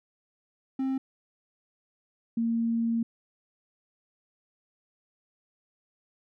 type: tone pair in turn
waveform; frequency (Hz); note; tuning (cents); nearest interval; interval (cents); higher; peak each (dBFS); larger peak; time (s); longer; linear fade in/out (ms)
triangle / sine; 265.4 / 230.2; C4 / A#3; +25 / -22; major second; 247; first; -24; neither; 0.79-0.98 / 2.37-3.03; second; 5
effects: none